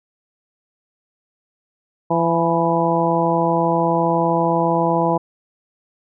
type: harmonic tone with a mistuned harmonic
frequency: 167.8 Hz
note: E3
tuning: 31 cents sharp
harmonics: 1 / 2 / 3 / 4 / 5 / 6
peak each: -22 / -22 / -22 / -22 / -22 / -22 dBFS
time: 2.1-5.18 s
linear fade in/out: 10 ms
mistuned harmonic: 6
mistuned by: -34 cents
effects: none